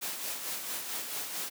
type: noise with tremolo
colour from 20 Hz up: white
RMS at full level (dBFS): -35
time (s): 0.01-1.5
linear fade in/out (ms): 20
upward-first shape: sine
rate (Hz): 4.5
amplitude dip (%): 45
effects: high-pass 200 Hz 12 dB/octave